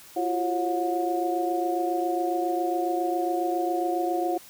sine tone cluster, 340.7 / 368 / 545 / 723 Hz, F4 / F#4 / C#5 / F#5, -43 / -9 / -29 / -40 cents, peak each -27 / -33 / -34 / -27 dBFS, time 0.16-4.38 s, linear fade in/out 10 ms, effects white hiss -49 dBFS RMS until 4.49 s

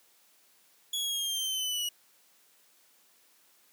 sawtooth linear sweep, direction down, 3378 to 2900 Hz, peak -27 dBFS, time 0.93-1.89 s, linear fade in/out 5 ms, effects white hiss -64 dBFS RMS until 3.72 s + high-pass 200 Hz 12 dB/octave

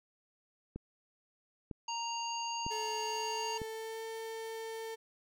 click train, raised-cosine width 3 ms, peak -28 dBFS, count 4, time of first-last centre 0.76-3.617 s, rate 1.05 Hz
harmonic tone, 932.3 Hz, A#5, in tune, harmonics 1 / 3 / 5 / 7, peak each -37 / -42 / -44 / -45 dBFS, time 1.88-3.58 s, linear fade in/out 5 ms
35% pulse tone with pitch glide, 433.3 to 448.3 Hz, A4 to A4, -27 to +32 cents, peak -38 dBFS, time 2.7-4.96 s, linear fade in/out 20 ms, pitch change +59 cents, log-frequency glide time 3.01-4.05 s
effects none

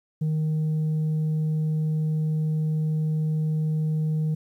sine tone, 155.56 Hz, D#3, in tune, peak -19 dBFS, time 0.21-4.35 s, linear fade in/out 10 ms, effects tanh soft clip ceiling -21 dBFS + 10-bit

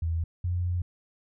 sine tone pair in turn, 82.41 / 88.63 Hz, E2 / F2, 0 / +26 cents, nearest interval minor second, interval 126 cents, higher second, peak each -25 dBFS, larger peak neither, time 0.02-0.24 / 0.44-0.82 s, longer second, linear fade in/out 5 ms, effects none

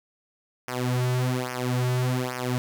sawtooth tone with flanger, 125.8 Hz, B2, 32 cents sharp, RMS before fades -26 dBFS, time 0.68-2.58 s, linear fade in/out 0 ms, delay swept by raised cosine 0.25 to 4.25 ms, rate 1.2 Hz, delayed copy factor -0.95, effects none

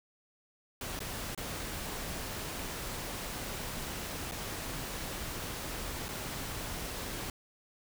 pink noise with dropouts, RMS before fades -39 dBFS, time 0.81-7.3 s, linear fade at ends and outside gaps 2 ms, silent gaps 0.992-1.003 / 1.349-1.376 / 4.313-4.319 / 6.084-6.088 s, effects none

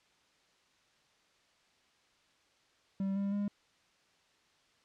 triangle tone with pitch steps, 194.4 / 198.83 / 203.4 Hz, G3 / G3 / G#3, -14 / +25 / -36 cents, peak -29 dBFS, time 3-3.48 s, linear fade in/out 2 ms, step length 160 ms, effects white hiss -69 dBFS RMS until 4.84 s + low-pass 5000 Hz 12 dB/octave

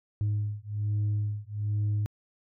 sine beating tone pair, 103.83 / 105.03 Hz, G#2 / G#2, 0 / +20 cents, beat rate 1.2 Hz, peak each -28 dBFS, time 0.21-2.06 s, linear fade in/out 0 ms, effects tanh soft clip ceiling -23 dBFS

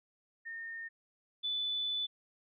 sine tone pair in turn, 1828 / 3488 Hz, A#6 / A7, -34 / -16 cents, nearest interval major seventh, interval 1118 cents, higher second, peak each -40 / -32 dBFS, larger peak second, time 0.45-0.89 / 1.43-2.07 s, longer second, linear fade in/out 20 ms, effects none

